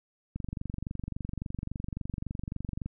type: click train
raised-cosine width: 5 ms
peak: -22 dBFS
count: 60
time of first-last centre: 0.36-2.86 s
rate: 23.6 Hz
effects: none